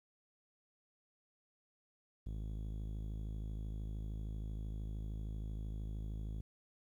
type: tone with low-pass filter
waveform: sawtooth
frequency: 53 Hz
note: G#1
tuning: 36 cents sharp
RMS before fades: -42 dBFS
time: 2.26-6.41 s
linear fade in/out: 5 ms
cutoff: 240 Hz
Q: 0.61
effects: 12-bit